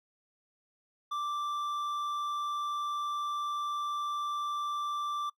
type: tone with hard clipping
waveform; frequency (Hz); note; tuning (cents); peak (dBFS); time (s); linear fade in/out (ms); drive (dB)
triangle; 1174.7; D6; 0; -33; 1.11-5.3; 10; 10
effects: noise-tail reverb RT60 0.1 s tail -22 dB re dry